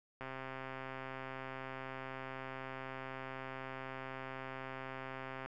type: click train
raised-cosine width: 0.5 ms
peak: -29 dBFS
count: 694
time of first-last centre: 0.21-5.46 s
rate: 132 Hz
effects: none